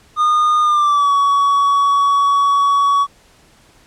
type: tone with pitch glide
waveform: triangle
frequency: 1222 to 1127.1 Hz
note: D#6 to C#6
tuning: -32 to +28 cents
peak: -9 dBFS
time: 0.16-3.07 s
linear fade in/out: 50 ms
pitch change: -140 cents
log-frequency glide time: 0.62-1.13 s
effects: pink hiss -50 dBFS RMS until 3.86 s + low-pass 10000 Hz 12 dB/octave